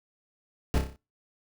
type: noise with echo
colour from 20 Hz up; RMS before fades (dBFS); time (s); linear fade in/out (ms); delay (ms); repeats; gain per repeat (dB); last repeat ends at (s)
brown; -24; 0.74-0.78; 0; 30; 6; -5; 0.96
effects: noise-tail reverb RT60 0.3 s tail -24 dB re dry